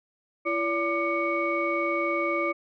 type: tone cluster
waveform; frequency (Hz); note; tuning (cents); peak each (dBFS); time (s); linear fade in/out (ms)
sine; 337.5 / 573 / 1194 / 2234; E4 / D5 / D6 / C#7; +41 / -43 / +28 / +13; -29; 0.45-2.53; 20
effects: tanh soft clip ceiling -14 dBFS